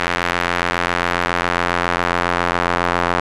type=tone with band-pass filter sweep; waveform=square; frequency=43.65 Hz; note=F1; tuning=in tune; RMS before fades=-19 dBFS; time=0-3.2 s; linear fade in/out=0 ms; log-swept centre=1800 to 1200 Hz; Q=1.1; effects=resampled to 24000 Hz